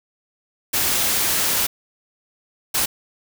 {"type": "noise bursts at uneven times", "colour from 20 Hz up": "white", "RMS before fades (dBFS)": -20, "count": 2, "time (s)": [[0.73, 1.67], [2.74, 2.86]], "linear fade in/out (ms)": 10, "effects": []}